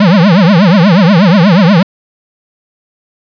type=tone with vibrato; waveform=square; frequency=185 Hz; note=F#3; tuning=in tune; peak=-4 dBFS; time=0-1.83 s; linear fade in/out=5 ms; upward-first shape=triangle; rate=8.3 Hz; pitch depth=300 cents each way; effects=resampled to 11025 Hz + 7-bit